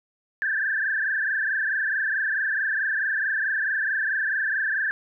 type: tone with frequency modulation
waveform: sine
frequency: 1661.2 Hz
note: G#6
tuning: in tune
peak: -22 dBFS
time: 0.42-4.91 s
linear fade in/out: 0 ms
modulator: 24.6 Hz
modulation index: 4.7
effects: none